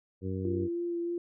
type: harmonic tone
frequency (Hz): 94.7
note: F#2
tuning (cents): +41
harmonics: 1 / 2 / 3 / 4 / 5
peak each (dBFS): -34 / -37 / -39 / -40 / -41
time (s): 0.21-0.69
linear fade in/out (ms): 50
type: tone with vibrato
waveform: sine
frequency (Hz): 343.8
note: F4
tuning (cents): -27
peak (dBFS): -30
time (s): 0.45-1.18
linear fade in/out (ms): 2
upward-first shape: sine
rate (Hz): 3.2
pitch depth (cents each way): 13
effects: none